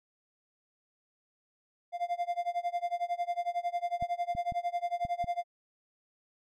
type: tone with tremolo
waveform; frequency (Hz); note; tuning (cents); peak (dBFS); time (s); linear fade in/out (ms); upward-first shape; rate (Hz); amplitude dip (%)
triangle; 698.5; F5; 0; -25; 1.92-5.44; 50; sine; 11; 95
type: clicks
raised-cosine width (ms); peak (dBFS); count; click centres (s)
5; -29; 5; 4.025 / 4.351 / 4.522 / 5.051 / 5.243
effects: none